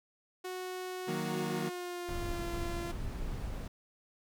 sawtooth tone with pitch glide, 368 to 343.4 Hz, F#4 to F4, -9 to -29 cents, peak -34 dBFS, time 0.44-2.92 s, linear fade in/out 10 ms, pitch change -120 cents, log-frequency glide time 1.25-2.46 s
30% pulse chord, D# minor, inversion none, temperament equal, 155.56 / 185 / 233.1 Hz, D#3 / F#3 / A#3, 0 / 0 / 0 cents, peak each -36 dBFS, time 1.07-1.7 s, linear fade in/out 20 ms
brown noise, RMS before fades -38 dBFS, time 2.08-3.68 s, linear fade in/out 5 ms
effects none

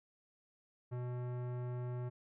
sine tone with tanh clipping, 123.47 Hz, B2, in tune, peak -40 dBFS, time 0.91-2.1 s, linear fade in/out 20 ms, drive 18 dB, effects none

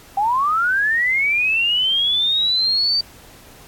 sine linear sweep, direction up, 774 to 4641 Hz, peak -15 dBFS, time 0.17-3.01 s, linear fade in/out 5 ms, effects pink hiss -45 dBFS RMS until 3.67 s + AAC 64 kbps

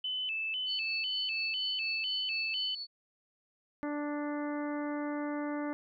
sine tone with vibrato, 2820 Hz, F7, 16 cents sharp, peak -32 dBFS, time 0.04-2.75 s, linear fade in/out 5 ms, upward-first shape square, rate 2 Hz, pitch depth 120 cents each way
sine tone with tremolo, 4435 Hz, C#8, in tune, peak -35 dBFS, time 0.66-2.87 s, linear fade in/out 50 ms, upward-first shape sine, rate 4.2 Hz, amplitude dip 45%
harmonic tone, 293.6 Hz, D4, in tune, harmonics 1 / 2 / 3 / 4 / 5 / 6 / 7, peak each -34 / -40 / -44 / -46 / -48 / -50 / -51 dBFS, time 3.83-5.73 s, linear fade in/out 0 ms
effects none

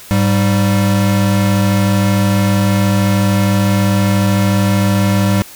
square tone pair together, 102.81 / 196 Hz, G#2 / G3, -17 / 0 cents, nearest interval major seventh, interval 1117 cents, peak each -14 dBFS, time 0.11-5.42 s, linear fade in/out 0 ms, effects white hiss -36 dBFS RMS until 5.55 s

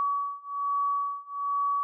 sine beating tone pair, 1134 / 1135.2 Hz, C#6 / C#6, +39 / +41 cents, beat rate 1.2 Hz, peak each -30 / -29 dBFS, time 0-1.83 s, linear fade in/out 0 ms, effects none

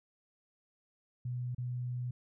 sine tone with dropouts, 123.7 Hz, B2, 3 cents sharp, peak -34 dBFS, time 1.25-2.11 s, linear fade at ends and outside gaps 5 ms, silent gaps 1.548-1.581 s, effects none

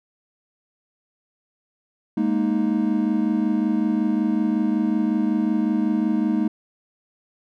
triangle chord, Ab suspended second, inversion none, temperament equal, 207.7 / 233.1 / 311.1 Hz, Ab3 / Bb3 / Eb4, 0 / 0 / 0 cents, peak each -21 dBFS, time 2.17-6.48 s, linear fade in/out 5 ms, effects none

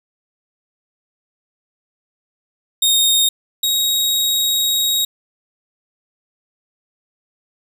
sawtooth tone pair in turn, 3707 / 3785 Hz, A#7 / A#7, -10 / +26 cents, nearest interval unison, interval 36 cents, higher second, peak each -9 / -12 dBFS, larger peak first, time 2.82-3.29 / 3.63-5.05 s, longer second, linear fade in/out 5 ms, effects none

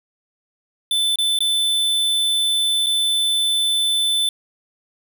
square tone with dropouts, 3520 Hz, A7, in tune, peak -17 dBFS, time 0.91-4.29 s, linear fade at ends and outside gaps 2 ms, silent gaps 1.158-1.186 / 1.389-1.405 / 2.862-2.867 s, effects none

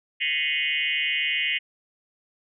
sine tone with frequency modulation, 2489 Hz, D#7, in tune, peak -22 dBFS, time 0.2-1.59 s, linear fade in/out 20 ms, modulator 148 Hz, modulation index 3.8, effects none

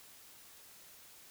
silence, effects white hiss -57 dBFS RMS until 1.3 s

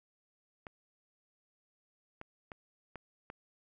clicks, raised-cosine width 0.5 ms, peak -29 dBFS, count 5, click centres 0.668 / 2.214 / 2.518 / 2.957 / 3.301 s, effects none

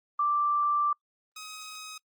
sine / 10% pulse tone pair in turn, 1174.7 / 1264.2 Hz, D6 / D#6, 0 / +27 cents, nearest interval minor second, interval 127 cents, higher second, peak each -23 / -32 dBFS, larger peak first, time 0.19-0.93 / 1.36-1.98 s, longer first, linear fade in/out 5 ms, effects noise-tail reverb RT60 0.1 s tail -26 dB re dry + Opus 24 kbps

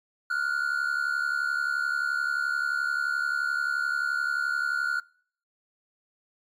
triangle tone pair together, 1402.5 / 1474 Hz, F6 / F#6, +7 / -7 cents, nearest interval minor second, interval 86 cents, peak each -26 dBFS, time 0.3-5 s, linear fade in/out 5 ms, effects noise-tail reverb RT60 0.6 s tail -25 dB re dry + MP3 64 kbps

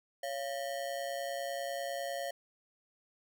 square ring-modulated tone, 622.3 Hz, D#5, in tune, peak -33 dBFS, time 0.23-2.31 s, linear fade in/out 5 ms, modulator 65 Hz, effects none

